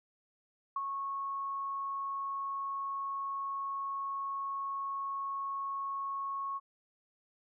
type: tone with ADSR envelope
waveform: sine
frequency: 1100 Hz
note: C#6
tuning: 14 cents flat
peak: -30 dBFS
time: 0.76-6.6 s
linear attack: 4 ms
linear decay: 36 ms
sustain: -4 dB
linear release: 34 ms
effects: none